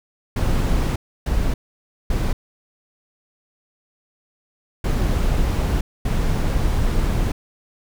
brown noise bursts at uneven times, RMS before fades -19 dBFS, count 5, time 0.36-0.96 / 1.26-1.54 / 2.1-2.33 / 4.84-5.81 / 6.05-7.32 s, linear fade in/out 5 ms, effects none

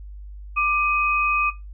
sine tone pair together, 1186 / 2519 Hz, D6 / D#7, +17 / +21 cents, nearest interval octave + minor second, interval 1304 cents, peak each -20 dBFS, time 0.56-1.51 s, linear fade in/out 20 ms, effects noise-tail reverb RT60 0.2 s tail -17 dB re dry + added 50 Hz sine -35 dBFS peak until 1.73 s

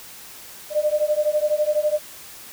sine beating tone pair, 597 / 609 Hz, D5 / D#5, +28 / -37 cents, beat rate 12 Hz, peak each -21 dBFS, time 0.7-2 s, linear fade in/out 50 ms, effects white hiss -41 dBFS RMS until 2.52 s

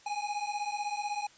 square beating tone pair, 819 / 835 Hz, G#5 / G#5, -24 / +9 cents, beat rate 16 Hz, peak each -36 / -36 dBFS, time 0.06-1.27 s, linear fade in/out 5 ms, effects white hiss -58 dBFS RMS until 1.37 s + resampled to 16000 Hz

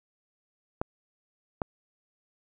clicks, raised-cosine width 1 ms, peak -14 dBFS, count 2, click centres 0.815 / 1.618 s, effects none

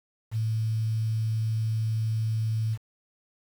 sine tone with quantisation, 110.9 Hz, A2, 14 cents sharp, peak -24 dBFS, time 0.31-2.78 s, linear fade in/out 50 ms, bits 8, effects none

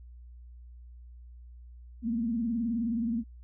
sine tone with vibrato, 230.7 Hz, A#3, 18 cents flat, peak -27 dBFS, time 2.02-3.24 s, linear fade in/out 50 ms, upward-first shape sine, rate 19 Hz, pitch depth 100 cents each way, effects added 60 Hz sine -46 dBFS peak until 3.43 s

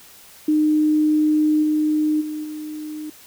sine tone with level steps, 305.6 Hz, D#4, 31 cents flat, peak -14 / -16 / -25 / -28 dBFS, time 0.48-3.1 s, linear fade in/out 5 ms, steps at 1.62 / 2.2 / 2.43 s, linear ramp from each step 20 ms, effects white hiss -46 dBFS RMS until 3.26 s

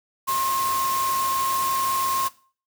sine tone in noise, 1068 Hz, C6, 35 cents sharp, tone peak -21 dBFS, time 0.27-2.29 s, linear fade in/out 20 ms, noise white, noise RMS -30 dBFS, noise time 0.27-2.29 s, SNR +6 dB, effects noise-tail reverb RT60 0.4 s tail -18 dB re dry

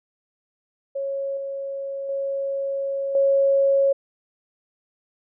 sine tone with level steps, 550 Hz, C#5, 14 cents flat, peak -24 / -27 / -23 / -15 dBFS, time 0.95-3.93 s, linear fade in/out 10 ms, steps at 1.37 / 2.09 / 3.15 s, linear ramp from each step 2 ms, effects none

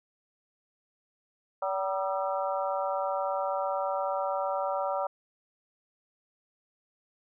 harmonic tone with a mistuned harmonic, 191.3 Hz, G3, 42 cents flat, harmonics 3 / 4 / 5 / 6 / 7, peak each -31 / -33 / -35 / -37 / -38 dBFS, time 1.62-5.07 s, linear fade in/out 5 ms, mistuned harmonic 6, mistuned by +81 cents, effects none

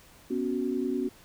sine chord, B suspended second, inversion none, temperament equal, 246.9 / 277.2 / 370 Hz, B3 / C#4 / F#4, 0 / 0 / 0 cents, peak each -31 dBFS, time 0.3-1.09 s, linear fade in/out 10 ms, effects pink hiss -55 dBFS RMS until 1.24 s

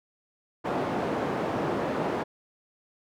white band-pass noise, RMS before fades -29 dBFS, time 0.64-2.24 s, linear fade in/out 20 ms, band 150 to 690 Hz, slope 12 dB/octave, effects none

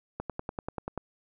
click train, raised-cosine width 1 ms, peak -19 dBFS, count 9, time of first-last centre 0.2-0.977 s, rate 10.3 Hz, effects none

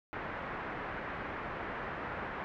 white low-pass noise, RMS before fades -40 dBFS, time 0.13-2.44 s, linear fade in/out 0 ms, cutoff 1800 Hz, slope 24 dB/octave, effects none

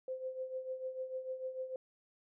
sine tone with tremolo, 518 Hz, C5, 17 cents flat, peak -35 dBFS, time 0.08-1.76 s, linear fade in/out 2 ms, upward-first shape triangle, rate 6.7 Hz, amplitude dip 75%, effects none

